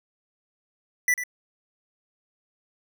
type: tone with echo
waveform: square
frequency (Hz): 1975.5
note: B6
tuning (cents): 0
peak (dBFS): -19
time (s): 1.08-1.14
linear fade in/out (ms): 2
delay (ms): 97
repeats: 1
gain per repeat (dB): -10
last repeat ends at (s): 1.237
effects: none